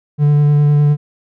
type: tone with vibrato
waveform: triangle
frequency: 146.83 Hz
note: D3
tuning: in tune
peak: -6 dBFS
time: 0.18-0.97 s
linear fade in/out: 50 ms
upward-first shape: square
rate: 9.8 Hz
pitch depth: 10 cents each way
effects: none